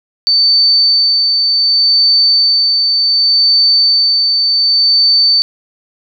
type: tone with tremolo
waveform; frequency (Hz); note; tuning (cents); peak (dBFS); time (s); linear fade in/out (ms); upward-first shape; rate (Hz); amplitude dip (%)
sine; 4550; C#8; +44; -6; 0.27-5.42; 0; sine; 0.67; 30
effects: none